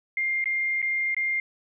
sine tone with dropouts, 2111 Hz, C7, 15 cents sharp, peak -23 dBFS, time 0.17-1.4 s, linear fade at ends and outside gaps 2 ms, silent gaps 0.442-0.457 / 0.818-0.826 / 1.146-1.166 s, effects none

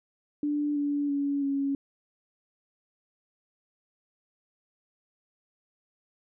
sine tone with pitch steps, 293.7 / 288.2 / 282.7 / 277.4 Hz, D4 / D4 / C#4 / C#4, 0 / -33 / +34 / +1 cents, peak -25 dBFS, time 0.43-1.75 s, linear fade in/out 2 ms, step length 330 ms, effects none

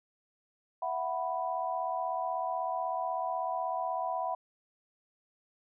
sine chord, E suspended second, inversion none, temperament equal with one note detuned, 663.8 / 740 / 987.8 Hz, E5 / F#5 / B5, +12 / 0 / 0 cents, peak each -36 / -34 / -35 dBFS, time 0.82-4.35 s, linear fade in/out 5 ms, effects none

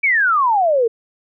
sine exponential sweep, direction down, 2349 to 440 Hz, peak -12 dBFS, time 0.03-0.88 s, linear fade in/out 10 ms, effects none

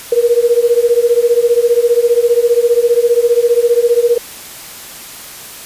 sine beating tone pair, 468.2 / 483.2 Hz, A#4 / B4, +8 / -38 cents, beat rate 15 Hz, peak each -11 dBFS, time 0.12-4.18 s, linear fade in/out 5 ms, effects white hiss -31 dBFS RMS until 5.65 s + resampled to 32000 Hz

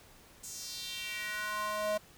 square tone with high-pass filter sweep, 211 Hz, G#3, 28 cents sharp, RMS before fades -37 dBFS, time 0.43-1.98 s, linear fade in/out 10 ms, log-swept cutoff 7500 to 570 Hz, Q 2.8, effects pink hiss -58 dBFS RMS until 2.17 s

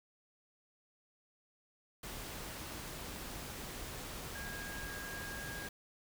sine tone in noise, 1630 Hz, G#6, 33 cents flat, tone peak -45 dBFS, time 4.35-5.68 s, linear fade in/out 5 ms, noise pink, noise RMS -45 dBFS, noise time 2.03-5.69 s, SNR -3 dB, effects none

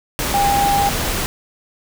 sine tone in noise, 803 Hz, G5, 41 cents sharp, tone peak -14 dBFS, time 0.34-0.89 s, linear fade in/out 0 ms, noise pink, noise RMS -21 dBFS, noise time 0.19-1.26 s, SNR +4 dB, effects none

